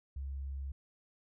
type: tone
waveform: sine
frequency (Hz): 68.3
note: C#2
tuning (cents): -25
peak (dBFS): -37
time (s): 0.16-0.72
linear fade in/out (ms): 5
effects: none

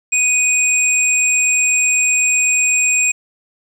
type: tone pair together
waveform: sine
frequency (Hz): 2489 / 7459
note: D#7 / A#8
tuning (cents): 0 / 0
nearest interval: octave + perfect fifth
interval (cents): 1900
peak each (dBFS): -14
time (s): 0.12-3.12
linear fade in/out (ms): 10
effects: tanh soft clip ceiling -5 dBFS + 7-bit

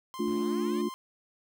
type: tone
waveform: 45% pulse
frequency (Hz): 1046.5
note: C6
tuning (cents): 0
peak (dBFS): -39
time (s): 0.14-0.94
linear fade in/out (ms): 0
type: chord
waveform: sine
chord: D minor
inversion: second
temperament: just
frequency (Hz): 220.2 / 293.7 / 352.4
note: A3 / D4 / F4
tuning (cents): +2 / 0 / +16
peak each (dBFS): -31 / -33 / -30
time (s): 0.19-0.89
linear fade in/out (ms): 10
type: linear sweep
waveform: 10% pulse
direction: up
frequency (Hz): 34.93 to 622.3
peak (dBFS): -39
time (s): 0.26-0.82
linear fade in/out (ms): 10
effects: none

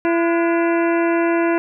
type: harmonic tone with a mistuned harmonic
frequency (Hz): 337.1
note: E4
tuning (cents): +39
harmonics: 1 / 2 / 3 / 4 / 5 / 6 / 7 / 8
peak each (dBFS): -16 / -22 / -26 / -28 / -30 / -32 / -33 / -34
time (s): 0.05-1.58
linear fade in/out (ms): 0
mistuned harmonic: 4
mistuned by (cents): +120
effects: none

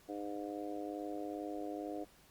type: harmonic tone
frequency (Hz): 102.3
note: G#2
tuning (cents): -26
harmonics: 3 / 4 / 5 / 6 / 7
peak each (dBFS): -42 / -47 / -47 / -49 / -47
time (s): 0.08-2.05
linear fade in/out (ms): 20
effects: pink hiss -64 dBFS RMS until 2.3 s + Opus 48 kbps

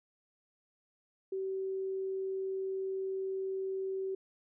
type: tone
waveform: sine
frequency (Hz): 383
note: G4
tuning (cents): -40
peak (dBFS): -33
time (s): 1.32-4.15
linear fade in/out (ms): 5
effects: none

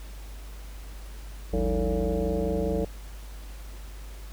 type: tone with frequency modulation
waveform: sine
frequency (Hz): 198.5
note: G3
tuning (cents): +22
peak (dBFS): -23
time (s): 1.53-2.85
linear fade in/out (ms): 5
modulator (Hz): 124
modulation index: 3.1
effects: added 50 Hz sine -38 dBFS peak until 4.32 s + pink hiss -50 dBFS RMS until 4.32 s

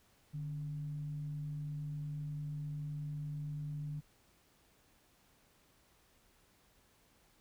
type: tone with frequency modulation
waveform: sine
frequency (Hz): 148.6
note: D3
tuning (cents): +21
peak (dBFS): -38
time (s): 0.33-4.01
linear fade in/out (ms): 20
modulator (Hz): 123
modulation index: 0.21
effects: pink hiss -69 dBFS RMS until 7.4 s

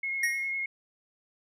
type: tone with vibrato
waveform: sine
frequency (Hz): 2161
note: C#7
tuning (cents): -45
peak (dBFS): -29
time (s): 0.03-0.66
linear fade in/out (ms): 5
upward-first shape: triangle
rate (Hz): 9.9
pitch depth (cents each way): 18
type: tone with exponential decay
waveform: square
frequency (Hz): 1877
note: A#6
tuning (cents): +11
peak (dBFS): -23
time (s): 0.23-0.52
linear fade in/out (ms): 5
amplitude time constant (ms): 63
effects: resampled to 32000 Hz

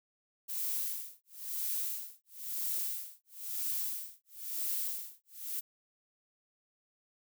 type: noise with tremolo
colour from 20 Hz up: violet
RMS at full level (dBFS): -34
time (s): 0.48-5.61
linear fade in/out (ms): 20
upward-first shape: sine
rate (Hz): 1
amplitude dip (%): 100
effects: none

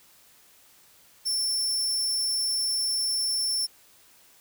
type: tone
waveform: sawtooth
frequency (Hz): 5390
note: E8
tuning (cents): +38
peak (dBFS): -22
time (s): 1.25-3.67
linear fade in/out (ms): 20
effects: white hiss -57 dBFS RMS until 4.4 s

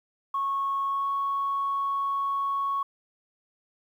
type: tone with pitch glide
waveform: sine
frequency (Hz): 1100 to 1107.7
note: C#6 to C#6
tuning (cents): -14 to -2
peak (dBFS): -24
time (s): 0.34-2.83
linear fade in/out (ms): 5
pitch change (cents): +12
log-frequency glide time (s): 0.86-1.1
effects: tanh soft clip ceiling -20 dBFS + 10-bit

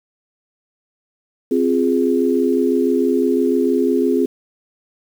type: chord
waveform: sine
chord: F minor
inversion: second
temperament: equal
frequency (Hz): 261.6 / 349.2 / 415.3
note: C4 / F4 / Ab4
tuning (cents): 0 / 0 / 0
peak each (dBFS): -17 / -19 / -18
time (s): 1.51-4.26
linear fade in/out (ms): 5
effects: 7-bit

